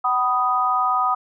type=chord; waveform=sine; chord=B major; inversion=second; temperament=equal with one note detuned; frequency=755.5 / 987.8 / 1244.5 Hz; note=F#5 / B5 / D#6; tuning=+36 / 0 / 0 cents; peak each=-23 / -24 / -19 dBFS; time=0.04-1.15 s; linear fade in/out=10 ms; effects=none